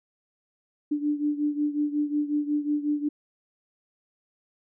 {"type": "beating tone pair", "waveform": "sine", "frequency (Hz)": [293.7, 299.2], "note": ["D4", "D4"], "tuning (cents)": [0, 32], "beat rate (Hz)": 5.5, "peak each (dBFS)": [-25, -29], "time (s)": [0.91, 3.09], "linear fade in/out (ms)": 10, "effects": []}